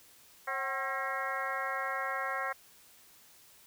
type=harmonic tone with a mistuned harmonic; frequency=269.5 Hz; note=C#4; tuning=49 cents flat; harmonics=2 / 3 / 4 / 5 / 6 / 7 / 8; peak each=-41 / -40 / -38 / -39 / -40 / -39 / -44 dBFS; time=0.47-2.53 s; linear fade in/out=10 ms; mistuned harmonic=3; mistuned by=-97 cents; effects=white hiss -59 dBFS RMS until 3.66 s